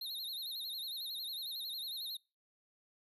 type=tone with vibrato; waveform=square; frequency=3951 Hz; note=B7; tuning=in tune; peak=-40 dBFS; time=0.01-2.17 s; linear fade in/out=5 ms; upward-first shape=sine; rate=11 Hz; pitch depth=140 cents each way; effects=noise-tail reverb RT60 0.3 s tail -26 dB re dry